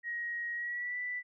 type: tone with pitch glide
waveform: sine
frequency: 1889 to 1977.2 Hz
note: A#6 to B6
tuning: +22 to +1 cents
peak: -34 dBFS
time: 0.03-1.23 s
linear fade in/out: 50 ms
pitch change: +79 cents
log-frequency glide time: 0.54-0.98 s
effects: none